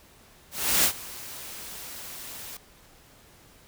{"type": "noise with ADSR envelope", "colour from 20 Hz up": "white", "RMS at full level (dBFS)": -20, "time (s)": [0.51, 2.57], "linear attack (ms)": 330, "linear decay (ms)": 84, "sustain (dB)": -20, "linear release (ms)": 4, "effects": ["pink hiss -55 dBFS RMS until 3.67 s"]}